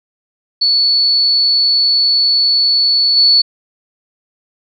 sine tone with level steps, 4435 Hz, C#8, in tune, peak -9 / -6 dBFS, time 0.61-3.42 s, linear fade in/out 10 ms, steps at 3.16 s, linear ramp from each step 20 ms, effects none

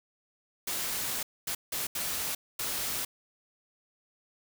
white noise bursts at uneven times, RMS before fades -33 dBFS, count 5, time 0.67-1.23 / 1.47-1.55 / 1.72-1.87 / 1.95-2.35 / 2.59-3.05 s, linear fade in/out 5 ms, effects none

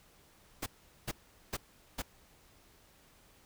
pink noise bursts, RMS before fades -36 dBFS, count 4, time 0.62-2.022 s, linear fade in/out 10 ms, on 43 ms, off 410 ms, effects pink hiss -63 dBFS RMS until 3.45 s

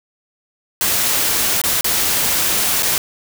white noise with dropouts, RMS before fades -17 dBFS, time 0.81-2.98 s, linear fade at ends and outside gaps 1 ms, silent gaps 1.616-1.638 / 1.81-1.844 / 2.824-2.83 s, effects none

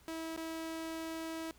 sawtooth tone with dropouts, 324.4 Hz, E4, 28 cents flat, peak -35 dBFS, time 0.08-1.51 s, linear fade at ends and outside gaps 0 ms, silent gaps 0.363-0.375 s, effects added 60 Hz sine -65 dBFS peak until 1.58 s + pink hiss -64 dBFS RMS until 1.58 s

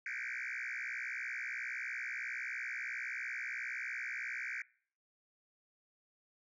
sine tone with frequency modulation, 1934 Hz, B6, 37 cents flat, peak -36 dBFS, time 0.06-4.62 s, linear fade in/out 2 ms, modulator 61.5 Hz, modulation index 7, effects noise-tail reverb RT60 0.5 s tail -23 dB re dry + tanh soft clip ceiling -36 dBFS

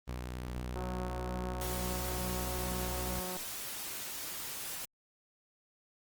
sawtooth tone with vibrato, 61.74 Hz, B1, in tune, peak -33 dBFS, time 0.07-3.21 s, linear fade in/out 20 ms, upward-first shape triangle, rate 11 Hz, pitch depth 17 cents each way
click train, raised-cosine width 1 ms, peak -29 dBFS, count 478, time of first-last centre 0.76-3.367 s, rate 183 Hz
white noise, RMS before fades -41 dBFS, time 1.61-4.85 s, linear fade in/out 2 ms
effects Opus 24 kbps

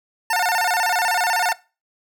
25% pulse tone with vibrato, 807 Hz, G#5, 50 cents flat, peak -14 dBFS, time 0.3-1.53 s, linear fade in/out 5 ms, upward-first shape square, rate 16 Hz, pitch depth 190 cents each way, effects noise-tail reverb RT60 0.3 s tail -20 dB re dry

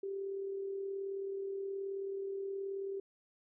sine tone with amplitude modulation, 392 Hz, G4, in tune, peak -35 dBFS, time 0.03-3 s, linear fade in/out 5 ms, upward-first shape sine, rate 38.8 Hz, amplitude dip 35%, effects none

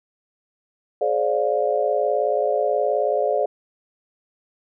sine chord, D half-diminished seventh, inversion second, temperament just, 422.9 / 528.6 / 587.3 / 704.8 Hz, Ab4 / C5 / D5 / F5, +31 / +18 / 0 / +16 cents, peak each -24 / -24 / -22 / -25 dBFS, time 1.01-3.46 s, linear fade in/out 5 ms, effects none

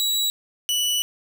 sawtooth tone pair in turn, 3898 / 2959 Hz, B7 / F#7, -23 / -1 cents, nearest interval perfect fourth, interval 478 cents, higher first, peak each -17 dBFS, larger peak neither, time 0-0.3 / 0.69-1.02 s, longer second, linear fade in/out 0 ms, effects none

